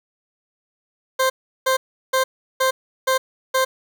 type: tone bursts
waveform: 20% pulse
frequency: 523.3 Hz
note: C5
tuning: in tune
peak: -11 dBFS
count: 6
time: 1.19-3.65 s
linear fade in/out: 10 ms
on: 110 ms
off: 360 ms
effects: 8-bit